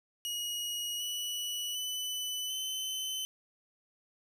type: tone with pitch steps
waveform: sawtooth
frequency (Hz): 2895 / 2946 / 2997 / 3049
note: F#7 / F#7 / F#7 / G7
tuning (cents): -38 / -8 / +22 / -49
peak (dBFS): -31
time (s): 0.25-3.25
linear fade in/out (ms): 0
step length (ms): 750
effects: none